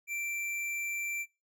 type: tone with tanh clipping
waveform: sine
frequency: 2349 Hz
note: D7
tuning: in tune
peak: -35 dBFS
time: 0.07-1.26 s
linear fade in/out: 50 ms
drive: 17 dB
effects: noise-tail reverb RT60 0.3 s tail -23 dB re dry